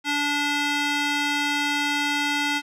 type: tone with band-pass filter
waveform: square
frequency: 290 Hz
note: D4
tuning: 22 cents flat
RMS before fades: -24 dBFS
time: 0.04-2.62 s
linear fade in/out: 50 ms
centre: 2600 Hz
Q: 0.9
effects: none